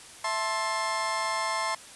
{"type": "chord", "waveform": "30% pulse", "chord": "A minor", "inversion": "second", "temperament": "just", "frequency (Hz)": [660, 880, 1056], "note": ["E5", "A5", "C6"], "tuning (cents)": [2, 0, 16], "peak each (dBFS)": [-32, -30, -27], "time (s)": [0.24, 1.75], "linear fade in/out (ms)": 5, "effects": ["white hiss -47 dBFS RMS until 1.95 s", "resampled to 24000 Hz"]}